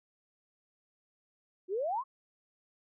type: exponential sweep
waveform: sine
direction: up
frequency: 349.2 to 1127 Hz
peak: -30 dBFS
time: 1.68-2.04 s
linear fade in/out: 50 ms
effects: none